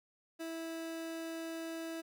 30% pulse tone, 327.6 Hz, E4, 11 cents flat, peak -37 dBFS, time 0.39-2.02 s, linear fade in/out 20 ms, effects none

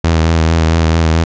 sawtooth tone with vibrato, 81.4 Hz, E2, 21 cents flat, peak -5 dBFS, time 0.04-1.24 s, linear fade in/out 5 ms, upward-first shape triangle, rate 4.5 Hz, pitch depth 41 cents each way, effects resampled to 16000 Hz

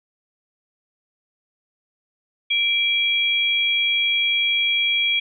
sine tone pair together, 2349 / 3300 Hz, D7 / G#7, 0 / -12 cents, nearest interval tritone, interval 588 cents, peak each -20 dBFS, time 2.5-5.2 s, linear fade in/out 10 ms, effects none

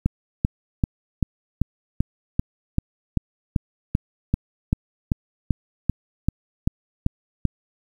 click train, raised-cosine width 5 ms, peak -6 dBFS, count 20, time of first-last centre 0.06-7.453 s, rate 2.57 Hz, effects 8-bit

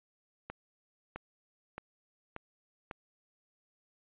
accelerating click train, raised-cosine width 0.5 ms, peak -25 dBFS, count 5, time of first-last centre 0.5-2.912 s, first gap 660 ms, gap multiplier 0.94, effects resampled to 8000 Hz

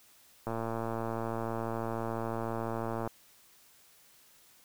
click train, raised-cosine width 1 ms, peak -21 dBFS, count 298, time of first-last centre 0.47-3.075 s, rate 114 Hz, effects white hiss -61 dBFS RMS until 4.64 s

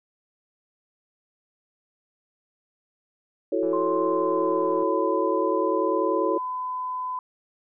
sine chord, F# minor seventh, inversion third, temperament equal, 329.6 / 370 / 440 / 554.4 Hz, E4 / F#4 / A4 / C#5, 0 / 0 / 0 / 0 cents, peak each -27 dBFS, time 3.52-6.38 s, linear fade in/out 5 ms
click train, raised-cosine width 1 ms, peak -31 dBFS, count 200, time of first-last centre 3.63-4.829 s, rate 166 Hz
sine tone with pitch glide, 1046.5 to 1009.1 Hz, C6 to B5, 0 to +37 cents, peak -27 dBFS, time 3.73-7.19 s, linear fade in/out 2 ms, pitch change -63 cents, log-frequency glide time 3.97-4.78 s
effects none

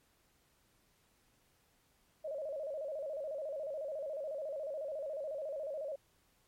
sine tone with vibrato, 587.3 Hz, D5, in tune, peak -37 dBFS, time 2.24-5.96 s, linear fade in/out 10 ms, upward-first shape square, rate 14 Hz, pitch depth 110 cents each way, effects pink hiss -72 dBFS RMS until 6.47 s + MP3 64 kbps

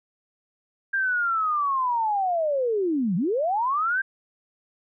sine linear two-way sweep, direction down then up, 1605 to 161.9 to 1605 Hz, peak -21 dBFS, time 0.93-4.02 s, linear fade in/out 10 ms, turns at 3.16 s, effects none

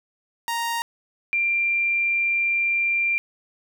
sawtooth / sine tone pair in turn, 932.3 / 2375 Hz, A#5 / D7, 0 / +19 cents, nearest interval octave + major third, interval 1619 cents, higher second, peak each -20 / -19 dBFS, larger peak second, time 0.48-0.82 / 1.33-3.18 s, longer second, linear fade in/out 0 ms, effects none

